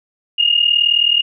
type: tone pair together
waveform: sine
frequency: 2825 / 2864 Hz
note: F7 / F7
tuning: +19 / +43 cents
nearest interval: unison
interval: 24 cents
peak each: -14 dBFS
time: 0.38-1.22 s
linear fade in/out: 10 ms
effects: none